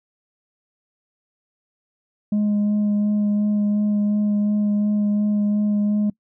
sine tone with vibrato, 207.7 Hz, G#3, in tune, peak -14 dBFS, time 2.32-6.1 s, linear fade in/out 5 ms, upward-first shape sine, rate 2.8 Hz, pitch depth 12 cents each way, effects noise-tail reverb RT60 0.1 s tail -25 dB re dry + tanh soft clip ceiling -16 dBFS

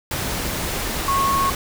sine tone in noise, 1097 Hz, C#6, 18 cents flat, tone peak -17 dBFS, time 1.08-1.5 s, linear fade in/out 2 ms, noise pink, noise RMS -25 dBFS, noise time 0.11-1.55 s, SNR +5 dB, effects none

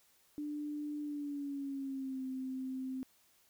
sine tone with pitch glide, 296.2 to 260.9 Hz, D4 to C4, +15 to -5 cents, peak -37 dBFS, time 0.38-3.03 s, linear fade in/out 0 ms, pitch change -220 cents, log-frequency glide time 1.01-2.24 s, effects white hiss -69 dBFS RMS until 3.49 s

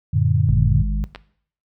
sine chord, Gb augmented, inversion none, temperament equal with one note detuned, 92.5 / 114.67 / 146.83 Hz, Gb2 / Bb2 / D3, 0 / -28 / 0 cents, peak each -19 dBFS, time 0.13-0.82 s, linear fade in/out 10 ms
harmonic tone, 51.2 Hz, G#1, 24 cents flat, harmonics 1 / 3 / 4, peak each -18 / -28 / -30 dBFS, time 0.49-1.04 s, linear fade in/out 0 ms
clicks, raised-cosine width 0.3 ms, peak -19 dBFS, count 2, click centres 1.149 / 1.159 s
effects noise-tail reverb RT60 0.6 s tail -18 dB re dry

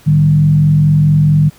sine tone with frequency modulation, 151.6 Hz, D#3, 45 cents flat, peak -6 dBFS, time 0.06-1.5 s, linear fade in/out 20 ms, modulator 44.5 Hz, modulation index 0.52, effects pink hiss -44 dBFS RMS until 1.58 s

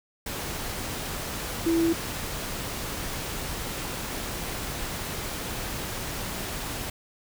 sine tone in noise, 331.9 Hz, E4, 12 cents sharp, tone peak -20 dBFS, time 1.66-1.93 s, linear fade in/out 5 ms, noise pink, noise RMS -33 dBFS, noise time 0.26-6.9 s, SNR +10 dB, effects none

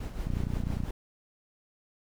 brown noise with tremolo, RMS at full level -34 dBFS, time 0-0.91 s, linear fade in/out 5 ms, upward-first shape triangle, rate 5.8 Hz, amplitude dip 65%
click train, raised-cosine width 5 ms, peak -19 dBFS, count 18, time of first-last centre 0.27-0.837 s, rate 30 Hz
effects none

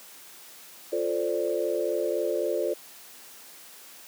sine chord, D minor seventh, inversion first, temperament equal, 349.2 / 440 / 523.3 / 587.3 Hz, F4 / A4 / C5 / D5, 0 / 0 / 0 / 0 cents, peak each -30 dBFS, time 0.92-2.74 s, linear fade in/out 10 ms, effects white hiss -48 dBFS RMS until 4.07 s + high-pass 200 Hz 12 dB/octave

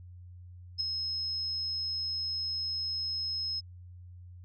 sine tone with ADSR envelope, 5160 Hz, E8, 38 cents flat, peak -25 dBFS, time 0.78-3.61 s, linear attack 27 ms, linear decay 4 ms, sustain -6 dB, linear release 23 ms, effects added 89 Hz sine -46 dBFS peak until 4.44 s

